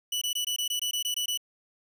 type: tone bursts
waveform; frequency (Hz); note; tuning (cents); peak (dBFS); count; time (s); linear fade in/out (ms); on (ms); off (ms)
sawtooth; 2960; F#7; 0; -24; 11; 0.12-1.375; 5; 95; 21
effects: none